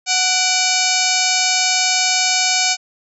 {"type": "harmonic tone with a mistuned harmonic", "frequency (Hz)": 740, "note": "F#5", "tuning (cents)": 0, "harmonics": [1, 2, 3, 4, 5, 6, 7, 8, 9, 10], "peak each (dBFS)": [-23, -27, -21, -26, -26, -22, -22, -25, -22, -25], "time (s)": [0.06, 2.77], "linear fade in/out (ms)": 50, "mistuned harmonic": 3, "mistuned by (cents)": 87, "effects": []}